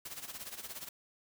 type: noise with tremolo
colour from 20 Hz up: white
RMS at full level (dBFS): -42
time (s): 0.05-0.89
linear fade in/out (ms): 5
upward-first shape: sine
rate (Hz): 17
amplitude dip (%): 75
effects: none